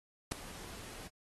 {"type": "noise with ADSR envelope", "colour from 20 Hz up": "pink", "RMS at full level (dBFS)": -31, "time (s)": [0.31, 1.09], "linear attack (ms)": 12, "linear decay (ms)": 3, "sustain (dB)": -18, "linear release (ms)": 25, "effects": ["AAC 32 kbps"]}